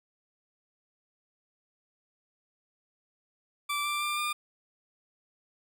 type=tone with pitch steps; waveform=20% pulse; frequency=1166 / 1178.2 / 1190.5 / 1202.9 Hz; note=D6 / D6 / D6 / D6; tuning=-13 / +5 / +23 / +41 cents; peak=-24 dBFS; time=3.69-4.33 s; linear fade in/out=10 ms; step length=160 ms; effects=none